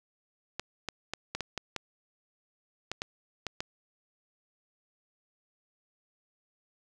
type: clicks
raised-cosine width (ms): 0.2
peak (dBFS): -16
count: 11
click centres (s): 0.596 / 0.887 / 1.136 / 1.35 / 1.407 / 1.577 / 1.763 / 2.916 / 3.019 / 3.467 / 3.605
effects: none